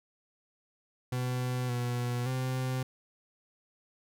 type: tone with pitch steps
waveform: 40% pulse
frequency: 125.6 / 122 / 129.1 Hz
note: B2 / B2 / C3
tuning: +30 / -21 / -23 cents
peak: -29 dBFS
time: 1.12-2.83 s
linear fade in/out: 5 ms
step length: 570 ms
effects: none